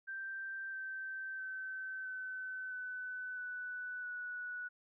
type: tone with pitch steps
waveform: sine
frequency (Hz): 1568 / 1551.8 / 1535.7 / 1519.8 / 1504.1 / 1488.6 / 1473.2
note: G6 / G6 / G6 / F#6 / F#6 / F#6 / F#6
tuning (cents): 0 / -18 / -36 / +46 / +28 / +10 / -8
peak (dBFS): -40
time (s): 0.07-4.69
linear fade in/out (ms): 20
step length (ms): 660
effects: none